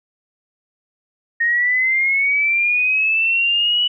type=linear sweep; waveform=sine; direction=up; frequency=1849 to 2960 Hz; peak=-14 dBFS; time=1.4-3.88 s; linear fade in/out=10 ms; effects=none